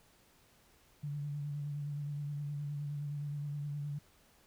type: tone with vibrato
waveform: sine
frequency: 145.3 Hz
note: D3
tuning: 18 cents flat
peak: -36 dBFS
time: 1.03-3.99 s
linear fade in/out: 10 ms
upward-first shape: sine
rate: 9.6 Hz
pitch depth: 30 cents each way
effects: pink hiss -66 dBFS RMS until 4.46 s